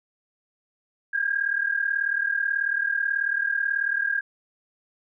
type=tone pair together; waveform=sine; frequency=1599.7 / 1638 Hz; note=G6 / G#6; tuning=+35 / -24 cents; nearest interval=unison; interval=41 cents; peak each=-25 dBFS; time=1.13-4.21 s; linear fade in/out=10 ms; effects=none